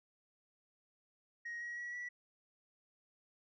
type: tone with pitch steps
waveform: sine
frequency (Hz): 1882 / 1903.9 / 1926 / 1948.4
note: A#6 / A#6 / B6 / B6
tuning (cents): +16 / +36 / -44 / -24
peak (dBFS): -39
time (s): 1.45-2.09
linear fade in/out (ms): 10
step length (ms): 160
effects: tanh soft clip ceiling -39 dBFS